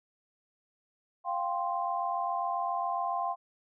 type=chord; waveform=sine; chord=F suspended second; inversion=none; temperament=just; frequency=698.5 / 785.8 / 1047.7 Hz; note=F5 / G5 / C6; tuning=0 / +4 / +2 cents; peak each=-33 / -34 / -33 dBFS; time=1.24-3.36 s; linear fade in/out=50 ms; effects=none